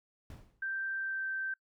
brown noise with exponential decay, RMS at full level -43 dBFS, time 0.3-0.67 s, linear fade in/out 2 ms, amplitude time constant 79 ms
sine tone with pitch glide, 1568 to 1557.2 Hz, G6 to G6, 0 to -12 cents, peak -33 dBFS, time 0.62-1.54 s, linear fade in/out 5 ms, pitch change -12 cents, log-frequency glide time 0.98-1.26 s
effects noise-tail reverb RT60 0.1 s tail -25 dB re dry

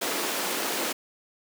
pink high-pass noise, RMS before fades -29 dBFS, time 0.01-0.93 s, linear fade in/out 10 ms, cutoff 260 Hz, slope 24 dB/octave, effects none

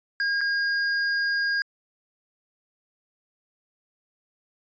square tone with dropouts, 1624 Hz, G#6, 39 cents flat, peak -23 dBFS, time 0.2-1.62 s, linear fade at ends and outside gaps 1 ms, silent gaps 0.408-0.413 s, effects resampled to 16000 Hz

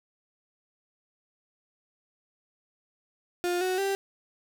35% pulse tone with pitch steps, 353.4 / 370.1 / 392.2 Hz, F4 / F#4 / G4, +21 / 0 / +1 cents, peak -24 dBFS, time 3.44-3.95 s, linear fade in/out 0 ms, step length 170 ms, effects none

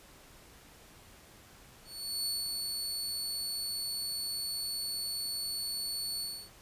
sawtooth tone with ADSR envelope, 4435 Hz, C#8, in tune, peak -28 dBFS, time 1.84-6.5 s, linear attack 420 ms, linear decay 190 ms, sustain -3 dB, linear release 290 ms, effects pink hiss -56 dBFS RMS until 6.61 s + resampled to 32000 Hz

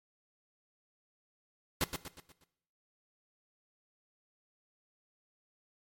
pink noise with echo, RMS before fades -30 dBFS, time 1.81-1.84 s, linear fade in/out 0 ms, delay 120 ms, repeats 5, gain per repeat -7 dB, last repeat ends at 2.44 s, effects noise-tail reverb RT60 0.8 s tail -18 dB re dry + MP3 64 kbps

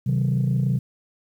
sine chord, C diminished, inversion none, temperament just, 130.81 / 156.98 / 188.37 Hz, C3 / Eb3 / Gb3, 0 / +16 / +31 cents, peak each -19 / -25 / -24 dBFS, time 0.06-0.79 s, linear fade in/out 10 ms, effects tanh soft clip ceiling -14 dBFS + 9-bit

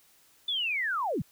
sine linear sweep, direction down, 3545 to 100 Hz, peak -27 dBFS, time 0.48-1.22 s, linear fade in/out 5 ms, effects white hiss -62 dBFS RMS until 1.31 s

